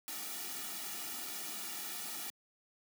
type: noise with comb filter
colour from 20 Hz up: white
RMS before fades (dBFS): -42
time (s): 0.08-2.3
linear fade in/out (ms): 0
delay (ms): 1.9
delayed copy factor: -0.85
effects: high-pass 200 Hz 12 dB/octave